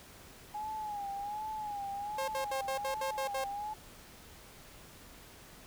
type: tone with vibrato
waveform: sine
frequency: 830.6 Hz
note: G#5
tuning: in tune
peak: -36 dBFS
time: 0.54-3.74 s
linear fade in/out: 10 ms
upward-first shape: sine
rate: 1.3 Hz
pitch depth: 78 cents each way
type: tone bursts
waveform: sawtooth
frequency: 535 Hz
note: C5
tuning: 38 cents sharp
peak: -30 dBFS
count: 8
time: 2.18-3.442 s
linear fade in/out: 5 ms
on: 100 ms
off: 66 ms
effects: pink hiss -54 dBFS RMS until 5.66 s